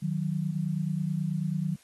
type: tone pair together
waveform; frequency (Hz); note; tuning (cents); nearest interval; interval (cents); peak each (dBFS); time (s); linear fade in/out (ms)
sine; 154.6 / 183.85; D#3 / F#3; -11 / -11; minor third; 300; -29 / -30; 0.02-1.76; 10
effects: white hiss -60 dBFS RMS until 1.83 s + AAC 32 kbps